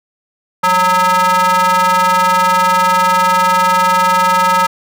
square ring-modulated tone, 185 Hz, F#3, in tune, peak -7 dBFS, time 0.63-4.67 s, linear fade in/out 10 ms, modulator 1100 Hz, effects none

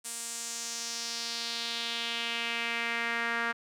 sawtooth tone with band-pass filter sweep, 233.1 Hz, A#3, in tune, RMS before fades -34 dBFS, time 0.04-3.53 s, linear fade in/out 20 ms, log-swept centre 8800 to 1600 Hz, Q 2.5, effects none

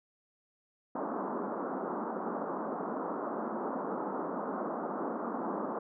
pink band-pass noise, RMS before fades -36 dBFS, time 0.95-5.79 s, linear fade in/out 5 ms, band 200 to 1300 Hz, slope 48 dB/octave, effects none

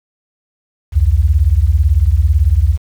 sine beating tone pair, 65.41 / 83.41 Hz, C2 / E2, 0 / +21 cents, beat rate 18 Hz, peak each -11 dBFS, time 0.92-2.78 s, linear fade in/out 50 ms, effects 7-bit

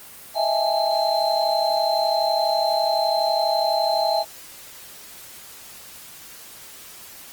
sine tone cluster, 632 / 664 / 805 / 857 / 4115 Hz, D#5 / E5 / G5 / A5 / C8, +27 / +12 / +46 / -46 / -30 cents, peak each -25 / -23 / -24 / -26 / -27 dBFS, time 0.34-4.25 s, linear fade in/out 50 ms, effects white hiss -42 dBFS RMS until 7.32 s + Opus 24 kbps

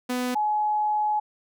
sawtooth / sine tone pair in turn, 249.4 / 845.9 Hz, B3 / G#5, +17 / +32 cents, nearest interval octave + major sixth, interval 2115 cents, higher second, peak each -21 dBFS, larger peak neither, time 0.09-0.35 / 0.35-1.2 s, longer second, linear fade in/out 10 ms, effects none

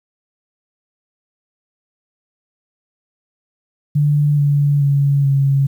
sine tone with pitch steps, 146.8 / 143.78 / 140.82 / 137.92 Hz, D3 / D3 / C#3 / C#3, 0 / -36 / +28 / -8 cents, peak -11 dBFS, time 3.95-5.67 s, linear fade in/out 10 ms, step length 430 ms, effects 8-bit

